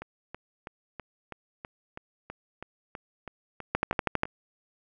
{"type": "two click trains", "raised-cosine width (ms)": 0.5, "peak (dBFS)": [-9, -23], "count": [7, 14], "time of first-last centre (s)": [[3.75, 4.234], [0.02, 4.255]], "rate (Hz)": [12.4, 3.07], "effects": []}